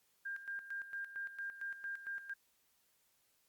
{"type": "tone with tremolo", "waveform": "sine", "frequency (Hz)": 1600, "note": "G6", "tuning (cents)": 35, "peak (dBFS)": -39, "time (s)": [0.25, 2.34], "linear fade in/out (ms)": 10, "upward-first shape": "square", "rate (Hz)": 4.4, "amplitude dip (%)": 70, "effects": ["white hiss -75 dBFS RMS until 3.48 s", "Opus 48 kbps"]}